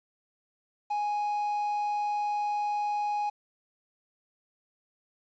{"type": "tone with quantisation", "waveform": "triangle", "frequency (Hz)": 830.6, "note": "G#5", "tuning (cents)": 0, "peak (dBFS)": -25, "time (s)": [0.9, 3.3], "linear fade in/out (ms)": 10, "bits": 9, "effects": ["resampled to 16000 Hz"]}